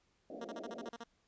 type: band-pass noise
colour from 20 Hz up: white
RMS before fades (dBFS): -47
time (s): 0.3-0.89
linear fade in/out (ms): 2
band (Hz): 190 to 710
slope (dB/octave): 96
type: tone bursts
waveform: 10% pulse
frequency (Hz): 233.1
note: A#3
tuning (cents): 0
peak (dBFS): -36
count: 9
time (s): 0.41-1.038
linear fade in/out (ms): 5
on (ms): 36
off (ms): 38
effects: pink hiss -75 dBFS RMS until 1.27 s + resampled to 16000 Hz